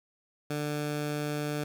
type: tone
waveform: 15% pulse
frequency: 148.3 Hz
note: D3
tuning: 17 cents sharp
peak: -24 dBFS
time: 0.5-1.64 s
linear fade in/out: 5 ms
effects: none